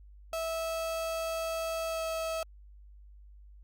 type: tone with pitch glide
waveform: 35% pulse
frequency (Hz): 653 to 648.9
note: E5 to E5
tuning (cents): -17 to -27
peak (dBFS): -30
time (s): 0.33-2.43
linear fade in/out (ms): 2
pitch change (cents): -10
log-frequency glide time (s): 1.88-2.02
effects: added 50 Hz sine -50 dBFS peak until 3.63 s + Opus 48 kbps